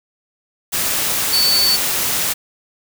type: tone in noise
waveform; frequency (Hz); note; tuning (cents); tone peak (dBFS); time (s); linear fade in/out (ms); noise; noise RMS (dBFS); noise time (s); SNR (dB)
sine; 4494; C#8; +23; -13; 1.32-1.77; 20; white; -19; 0.72-2.34; +3
effects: none